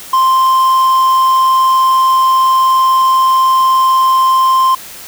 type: tone with quantisation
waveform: triangle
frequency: 1046.5 Hz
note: C6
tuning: in tune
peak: -5 dBFS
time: 0.13-4.75 s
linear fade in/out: 5 ms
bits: 5
effects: white hiss -31 dBFS RMS until 5.07 s